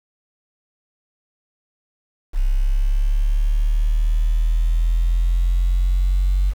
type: linear sweep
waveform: sine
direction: up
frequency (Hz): 32.7 to 47.2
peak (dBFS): -13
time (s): 2.33-6.54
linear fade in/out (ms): 50
effects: tanh soft clip ceiling -11 dBFS + 7-bit